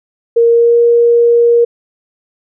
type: tone with pitch glide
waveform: sine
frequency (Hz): 466.1 to 471.5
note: A#4 to A#4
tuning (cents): 0 to +20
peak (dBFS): -5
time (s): 0.36-1.65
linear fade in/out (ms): 10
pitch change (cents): +20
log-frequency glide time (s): 0.49-0.77
effects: none